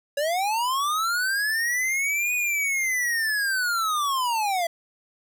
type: linear two-way sweep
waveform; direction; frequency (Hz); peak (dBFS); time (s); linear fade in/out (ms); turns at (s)
square; up then down; 554 to 2489 to 660; -23; 0.17-4.67; 5; 2.34
effects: none